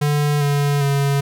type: tone with pitch steps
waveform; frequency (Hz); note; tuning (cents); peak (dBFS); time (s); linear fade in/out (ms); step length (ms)
square; 146.83 / 143.48 / 140.2; D3 / D3 / C#3; 0 / -40 / +20; -16; 0.01-1.21; 10; 400
effects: none